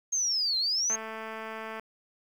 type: linear two-way sweep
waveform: sine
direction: down then up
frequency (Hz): 6490 to 4055 to 6490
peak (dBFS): -25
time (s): 0.12-0.96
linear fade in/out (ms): 10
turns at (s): 0.58
type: click train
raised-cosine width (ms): 0.5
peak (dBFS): -24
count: 199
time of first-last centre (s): 0.9-1.796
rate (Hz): 221
effects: high-pass 200 Hz 12 dB/octave + 9-bit